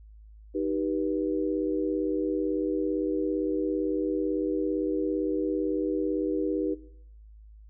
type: chord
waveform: sine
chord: Eb augmented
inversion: none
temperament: just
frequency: 311.1 / 388.9 / 486.1 Hz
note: Eb4 / G4 / B4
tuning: 0 / -14 / -28 cents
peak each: -29 / -30 / -32 dBFS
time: 0.54-6.75 s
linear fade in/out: 20 ms
effects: noise-tail reverb RT60 0.7 s tail -17 dB re dry + added 53 Hz sine -47 dBFS peak until 7.69 s